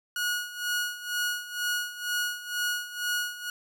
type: tone with tremolo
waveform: sawtooth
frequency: 1451 Hz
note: F#6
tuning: 34 cents flat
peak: -22 dBFS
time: 0.16-3.5 s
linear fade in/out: 2 ms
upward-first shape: sine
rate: 2.1 Hz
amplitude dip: 80%
effects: none